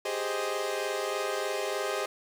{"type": "chord", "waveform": "sawtooth", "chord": "Ab major seventh", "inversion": "third", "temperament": "equal", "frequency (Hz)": [392, 415.3, 523.3, 622.3], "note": ["G4", "Ab4", "C5", "Eb5"], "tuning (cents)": [0, 0, 0, 0], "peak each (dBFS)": [-32, -31, -31, -31], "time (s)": [0.05, 2.06], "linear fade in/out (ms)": 5, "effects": ["low-pass 11000 Hz 12 dB/octave", "9-bit"]}